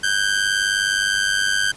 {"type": "ring-modulated tone", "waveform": "sawtooth", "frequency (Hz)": 1563, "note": "G6", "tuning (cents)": -6, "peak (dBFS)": -11, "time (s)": [0.03, 1.72], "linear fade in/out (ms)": 10, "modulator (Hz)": 49.7, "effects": ["pink hiss -43 dBFS RMS until 1.76 s", "resampled to 24000 Hz"]}